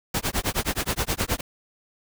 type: noise with tremolo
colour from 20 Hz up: pink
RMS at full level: -23 dBFS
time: 0.14-1.41 s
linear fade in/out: 5 ms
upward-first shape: sine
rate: 9.5 Hz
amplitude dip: 100%
effects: none